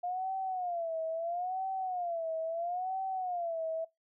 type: tone with vibrato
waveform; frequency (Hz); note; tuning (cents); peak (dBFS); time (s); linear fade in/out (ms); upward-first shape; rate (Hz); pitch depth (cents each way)
sine; 703; F5; +11; -32; 0.03-3.85; 10; sine; 0.75; 150
effects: noise-tail reverb RT60 0.2 s tail -24 dB re dry